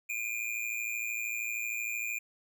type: tone with amplitude modulation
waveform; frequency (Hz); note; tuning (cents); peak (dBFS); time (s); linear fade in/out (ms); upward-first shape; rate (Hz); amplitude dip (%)
square; 2417; D7; +49; -30; 0.09-2.19; 10; sine; 113; 75
effects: none